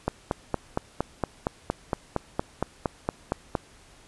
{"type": "click train", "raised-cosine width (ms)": 1, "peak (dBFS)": -10, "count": 16, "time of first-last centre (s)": [0.08, 3.552], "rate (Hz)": 4.32, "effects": ["pink hiss -54 dBFS RMS until 4.07 s", "resampled to 24000 Hz"]}